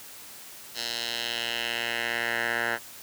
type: tone with band-pass filter sweep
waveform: 10% pulse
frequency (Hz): 117.5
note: A#2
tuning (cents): +14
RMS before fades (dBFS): -30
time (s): 0.74-2.79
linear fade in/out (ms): 50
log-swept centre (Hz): 4500 to 1500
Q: 2.2
effects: white hiss -45 dBFS RMS until 3.02 s + high-pass 60 Hz 12 dB/octave